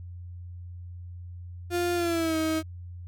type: tone with pitch glide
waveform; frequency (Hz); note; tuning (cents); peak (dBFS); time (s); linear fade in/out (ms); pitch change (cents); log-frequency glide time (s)
35% pulse; 350 to 317.3; F4 to D#4; +4 to +34; -23; 1.7-2.63; 50; -170; 1.95-2.37
effects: added 88 Hz sine -38 dBFS peak until 3.07 s